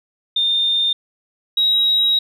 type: tone pair in turn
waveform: sine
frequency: 3624 / 3826 Hz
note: A#7 / A#7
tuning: -50 / +44 cents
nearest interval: minor second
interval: 94 cents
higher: second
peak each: -14 / -12 dBFS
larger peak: second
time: 0.36-0.93 / 1.57-2.19 s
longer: second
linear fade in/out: 5 ms
effects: tanh soft clip ceiling -8 dBFS